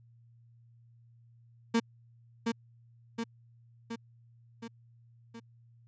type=tone with echo; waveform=35% pulse; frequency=230 Hz; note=A#3; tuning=23 cents flat; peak=-22 dBFS; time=1.74-1.8 s; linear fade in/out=10 ms; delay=720 ms; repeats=5; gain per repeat=-4 dB; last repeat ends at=5.4 s; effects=added 117 Hz sine -57 dBFS peak until 5.87 s + resampled to 16000 Hz